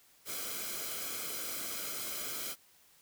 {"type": "noise with comb filter", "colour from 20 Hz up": "white", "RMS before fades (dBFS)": -39, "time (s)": [0.25, 2.56], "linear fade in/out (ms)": 50, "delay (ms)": 1.1, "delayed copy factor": -0.65, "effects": ["white hiss -64 dBFS RMS until 3.01 s"]}